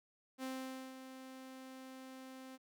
sawtooth tone with ADSR envelope, 261.6 Hz, C4, in tune, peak -36 dBFS, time 0.38-2.58 s, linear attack 53 ms, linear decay 500 ms, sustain -10 dB, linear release 34 ms, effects none

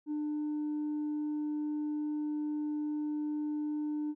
triangle tone with tanh clipping, 299.8 Hz, D4, 36 cents sharp, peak -32 dBFS, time 0.06-4.15 s, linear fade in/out 50 ms, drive 6 dB, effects none

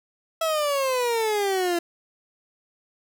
30% pulse exponential sweep, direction down, 659.3 to 338.6 Hz, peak -19 dBFS, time 0.41-1.79 s, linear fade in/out 5 ms, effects none

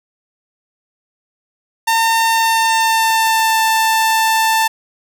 sawtooth tone with pitch glide, 907 to 888.3 Hz, A#5 to A5, -48 to +16 cents, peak -8 dBFS, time 1.87-4.68 s, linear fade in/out 10 ms, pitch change -36 cents, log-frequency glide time 2.24-3.61 s, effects none

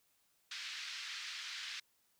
white band-pass noise, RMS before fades -45 dBFS, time 0.51-1.8 s, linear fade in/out 5 ms, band 1500 to 4900 Hz, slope 24 dB/octave, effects white hiss -75 dBFS RMS until 2.19 s

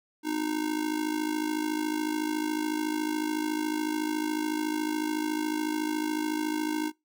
square tone with amplitude modulation, 307.8 Hz, D#4, 19 cents flat, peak -25 dBFS, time 0.23-6.92 s, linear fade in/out 50 ms, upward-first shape sine, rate 53.9 Hz, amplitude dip 75%, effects noise-tail reverb RT60 0.2 s tail -23 dB re dry

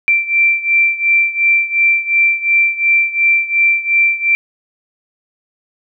sine beating tone pair, 2349 / 2351.8 Hz, D7 / D7, 0 / +2 cents, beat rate 2.8 Hz, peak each -12 / -15 dBFS, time 0.08-4.35 s, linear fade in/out 0 ms, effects none

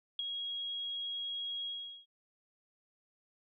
sine tone with ADSR envelope, 3297 Hz, G#7, 13 cents flat, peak -30 dBFS, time 0.19-2.06 s, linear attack 3 ms, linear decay 15 ms, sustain -6 dB, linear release 400 ms, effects none

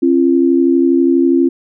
sine tone pair together, 269.2 / 341.5 Hz, C4 / F4, +49 / -39 cents, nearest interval major third, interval 412 cents, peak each -11 dBFS, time 0.02-1.49 s, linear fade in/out 10 ms, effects none

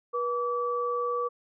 sine tone pair together, 484.6 / 1152.6 Hz, B4 / D6, -33 / -33 cents, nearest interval octave + minor third, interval 1500 cents, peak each -29 / -29 dBFS, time 0.13-1.29 s, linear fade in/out 20 ms, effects none

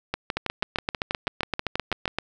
two click trains, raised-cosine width 0.3 ms, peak -9 / -10 dBFS, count 15 / 13, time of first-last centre 0.37-2.186 / 0.14-2.079 s, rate 7.71 / 6.19 Hz, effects none

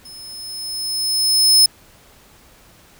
sawtooth tone with level ramp, 5200 Hz, E8, 24 cents flat, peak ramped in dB -34 to -5 dBFS, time 0.05-1.66 s, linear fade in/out 5 ms, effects pink hiss -49 dBFS RMS until 2.99 s

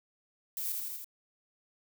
violet noise with echo, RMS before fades -36 dBFS, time 0.57-0.72 s, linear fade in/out 0 ms, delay 81 ms, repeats 4, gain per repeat -2 dB, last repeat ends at 1.044 s, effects none

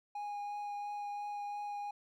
triangle tone with vibrato, 822 Hz, G#5, 18 cents flat, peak -36 dBFS, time 0.15-1.91 s, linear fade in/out 5 ms, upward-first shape triangle, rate 2.9 Hz, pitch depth 11 cents each way, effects none

